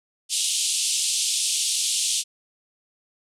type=band-pass noise; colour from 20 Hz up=white; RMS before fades=-24 dBFS; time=0.29-2.24 s; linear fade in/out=50 ms; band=2800 to 9800 Hz; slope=48 dB/octave; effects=none